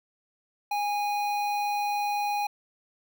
square tone with notch filter, 823 Hz, G#5, 16 cents flat, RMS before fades -28 dBFS, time 0.71-2.47 s, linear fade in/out 5 ms, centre 8200 Hz, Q 0.78, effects none

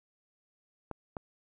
clicks, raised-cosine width 1 ms, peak -23 dBFS, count 2, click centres 0.913 / 1.168 s, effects none

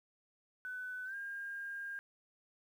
sine tone with pitch glide, 1502 to 1609.8 Hz, F#6 to G6, +26 to +46 cents, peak -40 dBFS, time 0.65-1.99 s, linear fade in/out 0 ms, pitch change +120 cents, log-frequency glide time 1.05-1.15 s, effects 11-bit

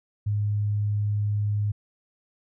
sine tone, 103.83 Hz, G#2, in tune, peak -22 dBFS, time 0.26-1.72 s, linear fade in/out 10 ms, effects none

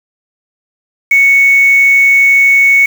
sine tone with quantisation, 2217 Hz, C#7, in tune, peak -4 dBFS, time 1.11-2.86 s, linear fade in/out 5 ms, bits 4, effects none

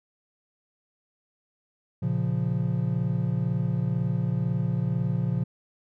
triangle chord, Bb minor, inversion none, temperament equal, 116.54 / 138.59 / 174.61 Hz, Bb2 / Db3 / F3, 0 / 0 / 0 cents, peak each -26 dBFS, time 2.02-5.44 s, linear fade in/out 10 ms, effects none

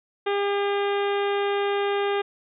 harmonic tone, 402.9 Hz, G4, 48 cents sharp, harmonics 1 / 2 / 3 / 4 / 5 / 6 / 7 / 8 / 9, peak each -23 / -29 / -33 / -35 / -37 / -39 / -40 / -41 / -42 dBFS, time 0.26-2.22 s, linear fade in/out 10 ms, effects none

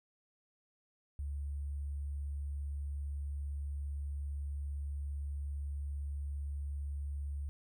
sine tone with sample-and-hold, 71.2 Hz, C#2, 47 cents sharp, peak -36 dBFS, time 1.19-7.49 s, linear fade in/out 0 ms, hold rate 8820 Hz, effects none

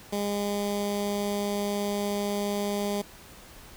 15% pulse tone with notch filter, 203.8 Hz, G#3, 32 cents flat, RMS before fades -29 dBFS, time 0.12-3.02 s, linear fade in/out 10 ms, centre 1600 Hz, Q 1.1, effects pink hiss -49 dBFS RMS until 3.76 s

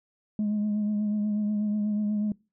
sine tone with vibrato, 209.6 Hz, G#3, 16 cents sharp, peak -22 dBFS, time 0.39-2.32 s, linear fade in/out 2 ms, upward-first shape triangle, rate 8.2 Hz, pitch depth 33 cents each way, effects noise-tail reverb RT60 0.3 s tail -25 dB re dry + tanh soft clip ceiling -22 dBFS

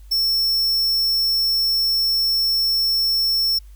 square tone, 5400 Hz, E8, 41 cents sharp, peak -17 dBFS, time 0.11-3.59 s, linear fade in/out 10 ms, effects added 50 Hz sine -39 dBFS peak until 3.75 s + white hiss -59 dBFS RMS until 3.75 s

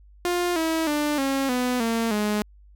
sawtooth tone with pitch steps, 352.6 / 323.3 / 296.5 / 271.9 / 249.3 / 228.6 / 209.7 Hz, F4 / E4 / D4 / C#4 / B3 / A#3 / G#3, +17 / -34 / +17 / -33 / +16 / -34 / +17 cents, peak -18 dBFS, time 0.25-2.42 s, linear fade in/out 0 ms, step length 310 ms, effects added 50 Hz sine -48 dBFS peak until 2.75 s

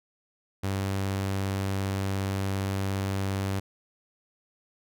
sawtooth tone, 97.3 Hz, G2, 12 cents flat, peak -23 dBFS, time 0.63-3.6 s, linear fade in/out 10 ms, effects none

